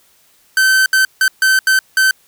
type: tone bursts at uneven times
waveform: 45% pulse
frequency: 1540 Hz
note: G6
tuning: 31 cents flat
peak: -9 dBFS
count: 6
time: 0.57-0.86 / 0.93-1.05 / 1.21-1.28 / 1.42-1.59 / 1.67-1.79 / 1.97-2.11 s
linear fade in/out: 2 ms
effects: white hiss -53 dBFS RMS until 2.27 s